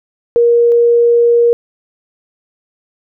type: tone pair in turn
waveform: sine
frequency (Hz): 472.3 / 472.3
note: A#4 / A#4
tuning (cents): +23 / +23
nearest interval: unison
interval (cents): 0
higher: neither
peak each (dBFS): -6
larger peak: neither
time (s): 0.36-0.72 / 0.72-1.53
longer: second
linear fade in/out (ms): 0
effects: none